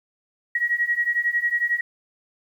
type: beating tone pair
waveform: sine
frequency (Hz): 1900 / 1911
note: A#6 / A#6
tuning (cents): +33 / +43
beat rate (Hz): 11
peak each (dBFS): -24 / -22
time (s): 0.55-1.81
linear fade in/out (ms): 5
effects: 9-bit